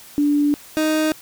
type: tone pair in turn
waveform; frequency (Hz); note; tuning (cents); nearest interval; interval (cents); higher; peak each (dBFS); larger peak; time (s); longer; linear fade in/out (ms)
sine / 30% pulse; 291.3 / 311.1; D4 / D#4; -14 / 0; minor second; 114; second; -14 / -14; neither; 0.18-0.54 / 0.77-1.12; first; 0
effects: white hiss -43 dBFS RMS until 1.21 s